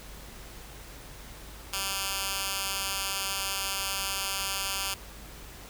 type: tone with high-pass filter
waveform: 10% pulse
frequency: 195.1 Hz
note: G3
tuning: 8 cents flat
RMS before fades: -32 dBFS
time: 1.73-4.94 s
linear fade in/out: 2 ms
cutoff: 2100 Hz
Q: 0.53
effects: added 50 Hz sine -47 dBFS peak until 5.69 s + pink hiss -47 dBFS RMS until 5.69 s